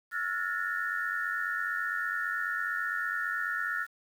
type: tone cluster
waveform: sine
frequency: 1348 / 1437 / 1723 / 1818 Hz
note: E6 / F6 / A6 / A#6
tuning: +38 / +49 / -37 / -44 cents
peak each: -37 / -33 / -37 / -35 dBFS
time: 0.11-3.87 s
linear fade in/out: 50 ms
effects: 9-bit